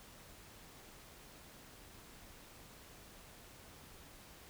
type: silence
effects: pink hiss -57 dBFS RMS until 4.49 s